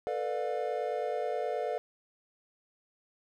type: chord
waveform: triangle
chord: B half-diminished seventh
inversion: third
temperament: just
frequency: 444.5 / 493.9 / 592.7 / 711.2 Hz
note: A4 / B4 / D5 / F5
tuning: +18 / 0 / +16 / +31 cents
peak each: -34 dBFS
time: 0.07-1.78 s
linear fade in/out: 0 ms
effects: none